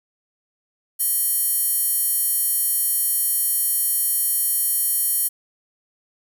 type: tone with high-pass filter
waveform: square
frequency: 620 Hz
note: D#5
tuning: 6 cents flat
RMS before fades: -21 dBFS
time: 0.99-5.29 s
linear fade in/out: 20 ms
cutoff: 11000 Hz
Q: 3.5
effects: none